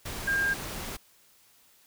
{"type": "tone in noise", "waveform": "sine", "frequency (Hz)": 1606, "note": "G6", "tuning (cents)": 41, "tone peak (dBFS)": -24, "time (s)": [0.27, 0.54], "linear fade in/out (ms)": 10, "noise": "pink", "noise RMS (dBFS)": -37, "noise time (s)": [0.05, 0.97], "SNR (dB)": 10, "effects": ["white hiss -61 dBFS RMS until 1.86 s"]}